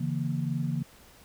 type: chord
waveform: sine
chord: A# diminished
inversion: first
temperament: equal with one note detuned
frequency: 141.75 / 164.81 / 233.1 Hz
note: C#3 / E3 / A#3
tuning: +39 / 0 / 0 cents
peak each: -30 / -31 / -34 dBFS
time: 0-0.83 s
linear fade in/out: 10 ms
effects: pink hiss -55 dBFS RMS until 1.24 s